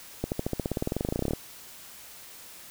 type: accelerating click train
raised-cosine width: 2 ms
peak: -14 dBFS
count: 24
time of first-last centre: 0.24-1.334 s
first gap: 79 ms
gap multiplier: 0.95
effects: white hiss -47 dBFS RMS until 2.7 s